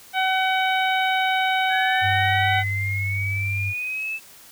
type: harmonic tone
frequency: 755 Hz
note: F#5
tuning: 35 cents sharp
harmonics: 1 / 2 / 3 / 4 / 5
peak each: -21 / -25 / -26 / -30 / -32 dBFS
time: 0.13-2.64 s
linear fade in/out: 50 ms
type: linear sweep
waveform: sine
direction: up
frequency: 1661.2 to 2637 Hz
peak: -25 dBFS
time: 1.69-4.2 s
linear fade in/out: 50 ms
type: tone with pitch glide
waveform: sine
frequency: 99.3 to 98.61 Hz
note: G2 to G2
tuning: +23 to +11 cents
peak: -24 dBFS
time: 2.01-3.74 s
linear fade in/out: 50 ms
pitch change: -12 cents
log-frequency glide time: 2.73-2.91 s
effects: white hiss -47 dBFS RMS until 4.51 s